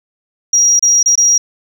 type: tone with dropouts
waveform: sine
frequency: 5710 Hz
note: F8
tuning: 37 cents sharp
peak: -6 dBFS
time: 0.53-1.38 s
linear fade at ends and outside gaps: 5 ms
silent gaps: 0.794-0.825 / 1.03-1.059 / 1.155-1.176 s
effects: tanh soft clip ceiling -2 dBFS + 7-bit